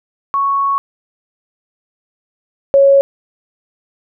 sine tone pair in turn, 1108.7 / 552.8 Hz, C#6 / C#5, 0 / -5 cents, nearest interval octave, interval 1205 cents, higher first, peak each -12 / -5 dBFS, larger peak second, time 0.34-0.78 / 2.74-3.01 s, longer first, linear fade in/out 0 ms, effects none

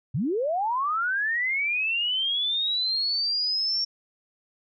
sine linear sweep, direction up, 106.2 to 5520 Hz, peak -23 dBFS, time 0.14-3.85 s, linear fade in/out 10 ms, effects none

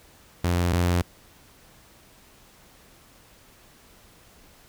sawtooth tone pair in turn, 87.6 / 87.9 Hz, F2 / F2, +6 / +12 cents, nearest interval unison, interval 6 cents, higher second, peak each -17 / -16 dBFS, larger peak second, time 0.44-0.73 / 0.73-1.02 s, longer neither, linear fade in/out 5 ms, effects pink hiss -54 dBFS RMS until 4.68 s

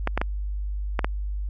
clicks, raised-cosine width 0.5 ms, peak -8 dBFS, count 5, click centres 0.074 / 0.176 / 0.215 / 0.992 / 1.045 s, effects added 50 Hz sine -26 dBFS peak until 1.49 s

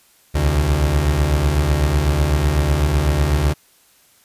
30% pulse beating tone pair, 66.2 / 74.2 Hz, C2 / D2, +21 / +18 cents, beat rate 8 Hz, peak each -18 / -13 dBFS, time 0.34-3.54 s, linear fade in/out 20 ms, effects white hiss -54 dBFS RMS until 4.24 s + resampled to 32000 Hz

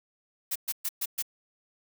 blue noise bursts, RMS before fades -30 dBFS, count 5, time 0.51-1.225 s, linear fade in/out 10 ms, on 47 ms, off 120 ms, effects none

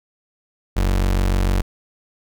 35% pulse tone, 46.6 Hz, F#1, 13 cents sharp, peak -14 dBFS, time 0.76-1.62 s, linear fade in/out 10 ms, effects none

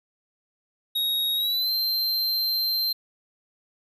square tone with pitch glide, 3772 to 4137 Hz, A#7 to C8, +20 to -20 cents, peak -23 dBFS, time 0.95-2.93 s, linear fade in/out 10 ms, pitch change +160 cents, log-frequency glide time 1.35-1.72 s, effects none

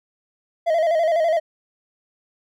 triangle tone with vibrato, 653 Hz, E5, 17 cents flat, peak -14 dBFS, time 0.66-1.4 s, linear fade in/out 20 ms, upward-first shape square, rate 12 Hz, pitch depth 68 cents each way, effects none

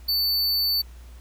square tone, 4500 Hz, C#8, 25 cents sharp, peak -21 dBFS, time 0.08-0.82 s, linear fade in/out 10 ms, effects added 60 Hz sine -41 dBFS peak until 1.2 s + pink hiss -55 dBFS RMS until 1.2 s

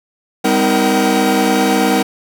45% pulse tone cluster, 200.4 / 257.1 / 316.7 / 468.8 / 762 Hz, G3 / C4 / D#4 / A#4 / G5, +38 / -30 / +31 / +10 / -49 cents, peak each -18 dBFS, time 0.44-2.03 s, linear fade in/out 10 ms, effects none

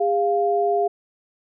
sine tone pair together, 406.2 / 698.5 Hz, G#4 / F5, -38 / 0 cents, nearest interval major sixth, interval 938 cents, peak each -20 dBFS, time 0-0.88 s, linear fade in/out 10 ms, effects none

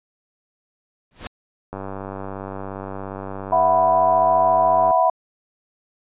pink noise with exponential growth, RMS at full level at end -26 dBFS, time 1.11-1.27 s, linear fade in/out 1 ms, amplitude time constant 34 ms
click train, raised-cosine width 1 ms, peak -17 dBFS, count 310, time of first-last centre 1.73-4.909 s, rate 97.2 Hz
sine chord, E suspended second, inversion none, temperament equal with one note detuned, 659.3 / 733.6 / 987.8 Hz, E5 / F#5 / B5, 0 / -15 / 0 cents, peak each -18 dBFS, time 3.52-5.1 s, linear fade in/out 5 ms
effects resampled to 8000 Hz

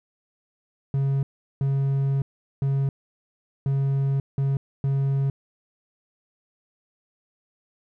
triangle tone bursts at uneven times, 137.2 Hz, C#3, 17 cents flat, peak -18 dBFS, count 6, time 0.94-1.23 / 1.61-2.22 / 2.62-2.89 / 3.66-4.2 / 4.38-4.57 / 4.84-5.3 s, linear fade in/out 2 ms, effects none

